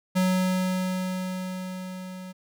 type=tone with level ramp; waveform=square; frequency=185 Hz; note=F#3; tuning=in tune; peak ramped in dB=-20 to -38 dBFS; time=0.15-2.33 s; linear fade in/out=20 ms; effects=none